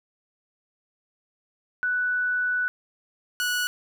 sine / sawtooth tone pair in turn, 1485 / 1469.6 Hz, F#6 / F#6, +6 / -12 cents, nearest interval unison, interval 18 cents, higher first, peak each -22 / -20 dBFS, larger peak second, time 1.83-2.68 / 3.4-3.67 s, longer first, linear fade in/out 0 ms, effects none

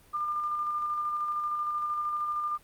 sine tone with tremolo, 1200 Hz, D6, 37 cents sharp, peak -27 dBFS, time 0.13-2.58 s, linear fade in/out 20 ms, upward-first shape square, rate 13 Hz, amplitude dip 25%, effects pink hiss -59 dBFS RMS until 2.63 s + Opus 32 kbps

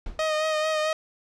brown noise with exponential decay, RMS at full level -31 dBFS, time 0.06-0.33 s, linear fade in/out 2 ms, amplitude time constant 57 ms
sawtooth tone with vibrato, 622.3 Hz, D#5, in tune, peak -19 dBFS, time 0.19-0.93 s, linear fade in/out 2 ms, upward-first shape sine, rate 4.5 Hz, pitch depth 26 cents each way
effects low-pass 6000 Hz 12 dB/octave

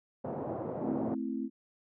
white band-pass noise, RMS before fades -37 dBFS, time 0.24-1.15 s, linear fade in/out 10 ms, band 110 to 710 Hz, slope 24 dB/octave
sine chord, A minor, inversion none, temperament equal, 220 / 261.6 / 329.6 Hz, A3 / C4 / E4, 0 / 0 / 0 cents, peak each -37 / -35 / -39 dBFS, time 0.8-1.5 s, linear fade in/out 50 ms
effects none

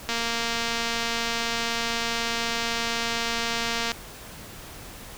click train, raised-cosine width 0.2 ms, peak -10 dBFS, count 889, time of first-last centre 0.09-3.918 s, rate 232 Hz, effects pink hiss -42 dBFS RMS until 5.17 s

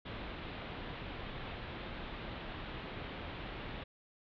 pink low-pass noise, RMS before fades -44 dBFS, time 0.05-3.84 s, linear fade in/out 10 ms, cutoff 3800 Hz, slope 48 dB/octave, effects none

